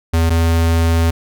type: tone pair in turn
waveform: square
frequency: 82.41 / 82.84 Hz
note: E2 / E2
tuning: 0 / +9 cents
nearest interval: unison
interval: 9 cents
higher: second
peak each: -12 dBFS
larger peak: neither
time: 0.13-0.3 / 0.3-1.11 s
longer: second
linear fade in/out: 10 ms
effects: none